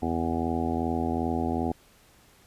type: harmonic tone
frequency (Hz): 82.6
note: E2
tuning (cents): +4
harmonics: 1 / 2 / 3 / 4 / 5 / 6 / 7 / 8 / 9 / 10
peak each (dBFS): -33 / -37 / -29 / -33 / -35 / -41 / -43 / -41 / -33 / -39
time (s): 0.02-1.72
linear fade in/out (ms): 5
effects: pink hiss -58 dBFS RMS until 2.46 s + resampled to 32000 Hz